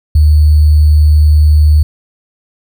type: tone with sample-and-hold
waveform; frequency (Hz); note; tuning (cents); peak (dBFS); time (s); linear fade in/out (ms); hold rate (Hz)
sine; 75.8; D#2; -45; -3; 0.15-1.83; 5; 4410
effects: none